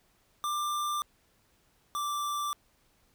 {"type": "tone pair in turn", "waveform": "square", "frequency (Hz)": [1187, 1172.7], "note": ["D6", "D6"], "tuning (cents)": [18, -3], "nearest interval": "unison", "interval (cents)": 21, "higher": "first", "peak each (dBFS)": [-30, -31], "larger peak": "first", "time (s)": [[0.44, 1.02], [1.95, 2.53]], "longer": "neither", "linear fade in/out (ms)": 0, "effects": ["pink hiss -68 dBFS RMS until 3.14 s"]}